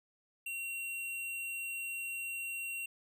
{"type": "tone", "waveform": "square", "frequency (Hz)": 2743, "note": "F7", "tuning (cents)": -32, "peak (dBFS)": -38, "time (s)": [0.46, 2.86], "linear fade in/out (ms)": 5, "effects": []}